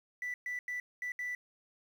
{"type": "tone bursts at uneven times", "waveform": "sine", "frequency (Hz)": 1975.5, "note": "B6", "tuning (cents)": 0, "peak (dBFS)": -33, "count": 5, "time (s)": [[0.22, 0.34], [0.46, 0.59], [0.68, 0.8], [1.02, 1.12], [1.19, 1.35]], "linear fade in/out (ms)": 2, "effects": ["tanh soft clip ceiling -33 dBFS", "10-bit"]}